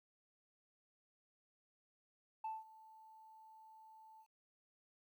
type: tone with ADSR envelope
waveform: sine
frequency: 880 Hz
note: A5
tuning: in tune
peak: -37 dBFS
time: 2.44-4.27 s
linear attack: 6 ms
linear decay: 190 ms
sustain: -21 dB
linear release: 70 ms
effects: tanh soft clip ceiling -38 dBFS + 13-bit